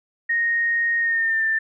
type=tone with pitch glide; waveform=sine; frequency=1862 to 1782 Hz; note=A#6 to A6; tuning=-2 to +22 cents; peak=-18 dBFS; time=0.29-1.59 s; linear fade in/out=10 ms; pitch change=-76 cents; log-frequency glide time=0.99-1.46 s; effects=none